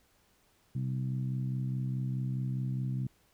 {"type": "harmonic tone", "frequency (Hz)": 64.8, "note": "C2", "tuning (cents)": -16, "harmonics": [2, 3, 4, 5], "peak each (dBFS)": [-31, -39, -46, -51], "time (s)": [0.75, 3.07], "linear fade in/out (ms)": 5, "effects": ["pink hiss -68 dBFS RMS until 3.33 s"]}